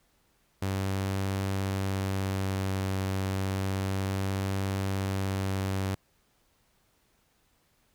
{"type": "tone with vibrato", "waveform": "sawtooth", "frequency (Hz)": 96.4, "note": "G2", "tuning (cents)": -28, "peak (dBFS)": -24, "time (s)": [0.62, 5.95], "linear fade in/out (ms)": 5, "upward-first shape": "triangle", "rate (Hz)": 0.31, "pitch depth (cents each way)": 13, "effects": ["pink hiss -69 dBFS RMS until 7.94 s"]}